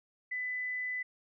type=tone; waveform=sine; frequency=2000 Hz; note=B6; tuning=21 cents sharp; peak=-33 dBFS; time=0.31-1.03 s; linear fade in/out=10 ms; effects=none